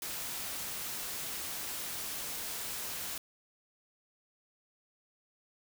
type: noise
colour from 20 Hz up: white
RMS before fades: -39 dBFS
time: 0.02-3.18 s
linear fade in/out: 2 ms
effects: none